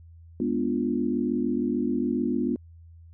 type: chord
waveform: sine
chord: G# diminished seventh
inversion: none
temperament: equal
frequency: 207.7 / 246.9 / 293.7 / 349.2 Hz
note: G#3 / B3 / D4 / F4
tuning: 0 / 0 / 0 / 0 cents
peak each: -31 / -26 / -30 / -30 dBFS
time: 0.4-2.56 s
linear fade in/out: 2 ms
effects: added 83 Hz sine -46 dBFS peak until 3.13 s